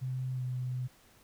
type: tone with pitch glide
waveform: sine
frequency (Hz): 129 to 126.42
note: C3 to B2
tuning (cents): -24 to +41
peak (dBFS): -32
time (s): 0.01-0.88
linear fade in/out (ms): 20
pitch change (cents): -35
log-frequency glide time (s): 0.34-0.43
effects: pink hiss -62 dBFS RMS until 1.23 s